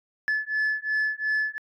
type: beating tone pair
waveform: sine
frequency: 1726 / 1728.8 Hz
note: A6 / A6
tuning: -34 / -31 cents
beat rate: 2.8 Hz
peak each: -25 dBFS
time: 0.28-1.58 s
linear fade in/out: 0 ms
effects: tanh soft clip ceiling -20 dBFS